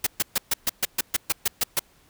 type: noise bursts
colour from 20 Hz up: white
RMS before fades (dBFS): -22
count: 12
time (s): 0.04-1.794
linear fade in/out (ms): 5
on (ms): 27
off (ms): 130
effects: pink hiss -59 dBFS RMS until 2.09 s